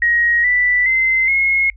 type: tone with pitch steps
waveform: sine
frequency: 1887 / 1975.1 / 2067 / 2164 Hz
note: A#6 / B6 / C7 / C#7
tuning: +21 / 0 / -22 / -42 cents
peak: -12 dBFS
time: 0.02-1.7 s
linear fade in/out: 2 ms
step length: 420 ms
effects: noise-tail reverb RT60 0.1 s tail -26 dB re dry + added 50 Hz sine -38 dBFS peak until 1.76 s